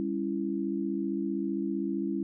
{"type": "chord", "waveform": "sine", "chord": "C# diminished", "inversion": "second", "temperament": "just", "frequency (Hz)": [199.57, 277.2, 332.6], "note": ["G3", "C#4", "E4"], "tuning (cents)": [31, 0, 16], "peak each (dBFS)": [-33, -33, -32], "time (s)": [0, 2.23], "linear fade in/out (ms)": 0, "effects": []}